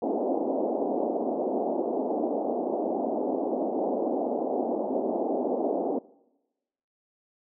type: band-pass noise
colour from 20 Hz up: pink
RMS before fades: -28 dBFS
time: 0.02-5.99 s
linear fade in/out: 5 ms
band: 240 to 780 Hz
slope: 48 dB/octave
effects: noise-tail reverb RT60 1.0 s tail -22 dB re dry